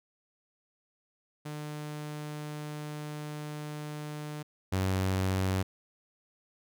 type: tone pair in turn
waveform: sawtooth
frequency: 150 / 94.49 Hz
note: D3 / F#2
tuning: +37 / +37 cents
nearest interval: minor sixth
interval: 800 cents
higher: first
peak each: -33 / -23 dBFS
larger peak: second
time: 1.45-4.43 / 4.72-5.63 s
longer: first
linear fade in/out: 10 ms
effects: none